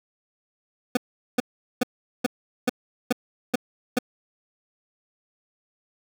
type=tone bursts; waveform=25% pulse; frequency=247.9 Hz; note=B3; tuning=7 cents sharp; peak=-14 dBFS; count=8; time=0.95-3.988 s; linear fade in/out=5 ms; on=21 ms; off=410 ms; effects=none